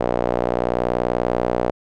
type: tone with band-pass filter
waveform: sawtooth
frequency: 60.4 Hz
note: B1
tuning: 38 cents flat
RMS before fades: -21 dBFS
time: 0-1.71 s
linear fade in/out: 10 ms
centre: 580 Hz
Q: 1.9
effects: none